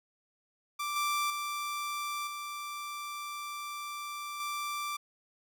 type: tone with level steps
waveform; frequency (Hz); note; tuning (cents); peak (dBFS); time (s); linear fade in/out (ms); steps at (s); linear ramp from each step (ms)
sawtooth; 1174.7; D6; 0; -29 / -25 / -30 / -34 / -30; 0.79-4.97; 10; 0.96 / 1.3 / 2.27 / 4.4; 2
effects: none